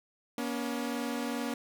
sawtooth tone pair together, 239.1 / 281.6 Hz, A#3 / C#4, +44 / +27 cents, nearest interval minor third, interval 283 cents, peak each -30 / -32 dBFS, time 0.38-1.54 s, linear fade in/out 2 ms, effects none

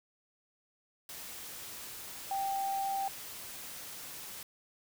sine tone in noise, 784 Hz, G5, in tune, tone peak -31 dBFS, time 2.31-3.08 s, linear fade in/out 2 ms, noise white, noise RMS -45 dBFS, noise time 1.09-4.43 s, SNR +11 dB, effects none

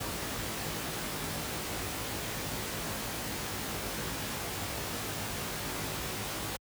pink noise with comb filter, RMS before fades -36 dBFS, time 0-6.57 s, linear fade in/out 10 ms, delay 19 ms, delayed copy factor +0.8, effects high-pass 60 Hz 12 dB/octave

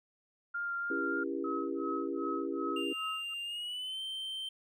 sine tone with vibrato, 1396.9 Hz, F6, in tune, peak -33 dBFS, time 0.54-1.24 s, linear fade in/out 10 ms, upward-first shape sine, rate 3.5 Hz, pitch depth 10 cents each way
sine chord, C# diminished seventh, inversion none, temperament just, 277.2 / 332.6 / 399.1 / 479 Hz, C#4 / E4 / G4 / Bb4, 0 / +16 / +31 / +47 cents, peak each -38 / -37 / -38 / -43 dBFS, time 0.9-2.93 s, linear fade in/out 5 ms
sine tone with tremolo, 1281 Hz, E6, 50 cents flat, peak -35 dBFS, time 1.44-3.34 s, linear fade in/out 5 ms, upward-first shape sine, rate 2.6 Hz, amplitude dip 100%
triangle tone with pitch glide, 2794 to 3118 Hz, F7 to G7, 0 to -10 cents, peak -35 dBFS, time 2.76-4.49 s, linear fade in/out 5 ms, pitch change +190 cents, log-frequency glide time 3.43-4.01 s
effects none

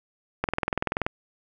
click train, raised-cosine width 0.5 ms, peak -9 dBFS, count 14, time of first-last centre 0.44-1.065 s, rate 20.8 Hz, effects none

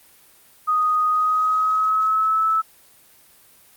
sine tone with pitch glide, 1244.5 to 1307.9 Hz, D#6 to E6, 0 to -14 cents, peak -16 dBFS, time 0.67-2.62 s, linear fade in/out 20 ms, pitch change +86 cents, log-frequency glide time 1.08-2.48 s, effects white hiss -52 dBFS RMS until 3.76 s + Opus 32 kbps

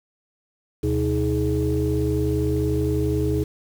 sine tone cluster, 76.3 / 127.7 / 315.9 / 419.8 Hz, D#2 / C3 / D#4 / G#4, -33 / -42 / +26 / +19 cents, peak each -24 dBFS, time 0.83-3.44 s, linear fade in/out 10 ms, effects tanh soft clip ceiling -12 dBFS + 7-bit

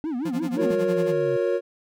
triangle tone with vibrato, 280.4 Hz, C#4, 20 cents sharp, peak -23 dBFS, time 0.04-0.71 s, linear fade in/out 0 ms, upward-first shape sine, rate 5.8 Hz, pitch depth 290 cents each way
45% pulse tone with tremolo, 174.61 Hz, F3, in tune, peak -28 dBFS, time 0.25-1.13 s, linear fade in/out 5 ms, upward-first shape sine, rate 11 Hz, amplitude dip 95%
sine exponential sweep, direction down, 267.5 to 132.3 Hz, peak -31 dBFS, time 0.35-1.37 s, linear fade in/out 10 ms
triangle chord, F# major, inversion none, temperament equal with one note detuned, 360.5 / 466.2 / 554.4 Hz, F#4 / A#4 / C#5, -45 / 0 / 0 cents, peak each -23 dBFS, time 0.56-1.61 s, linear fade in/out 50 ms
effects none

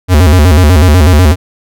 square tone with vibrato, 82.41 Hz, E2, in tune, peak -3 dBFS, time 0.08-1.36 s, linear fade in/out 50 ms, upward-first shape square, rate 8.1 Hz, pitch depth 180 cents each way, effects none

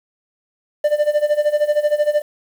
triangle tone with tremolo, 595 Hz, D5, 22 cents sharp, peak -9 dBFS, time 0.84-2.22 s, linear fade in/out 5 ms, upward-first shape sine, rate 13 Hz, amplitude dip 85%, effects 7-bit

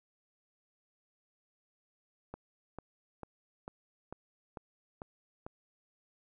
click train, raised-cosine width 1 ms, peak -28 dBFS, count 8, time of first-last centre 2.34-5.465 s, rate 2.24 Hz, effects none

